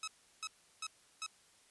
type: tone bursts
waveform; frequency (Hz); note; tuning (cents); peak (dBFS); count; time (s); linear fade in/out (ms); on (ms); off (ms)
10% pulse; 1286; E6; -43; -31; 4; 0.03-1.264; 2; 46; 350
effects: white hiss -66 dBFS RMS until 1.7 s + resampled to 24000 Hz